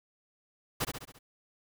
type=noise with echo; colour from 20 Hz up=pink; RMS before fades=-31 dBFS; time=0.8-0.85 s; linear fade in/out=10 ms; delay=68 ms; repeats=5; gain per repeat=-5 dB; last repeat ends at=1.19 s; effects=none